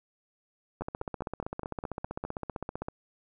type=two click trains; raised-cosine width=1 ms; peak=-20 / -22 dBFS; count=33 / 8; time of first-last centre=0.82-2.885 / 0.81-2.25 s; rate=15.5 / 4.86 Hz; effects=none